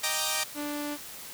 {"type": "chord", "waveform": "5% pulse", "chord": "Eb major seventh", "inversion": "none", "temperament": "equal", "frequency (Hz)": [622.3, 784, 932.3, 1174.7], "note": ["Eb5", "G5", "Bb5", "D6"], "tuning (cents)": [0, 0, 0, 0], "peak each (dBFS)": -21, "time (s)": [0.03, 0.44], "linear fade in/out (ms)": 10}
{"type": "tone", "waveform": "sawtooth", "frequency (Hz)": 293.2, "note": "D4", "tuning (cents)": -3, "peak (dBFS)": -28, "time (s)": [0.54, 0.98], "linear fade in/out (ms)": 50}
{"effects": ["white hiss -43 dBFS RMS until 1.33 s"]}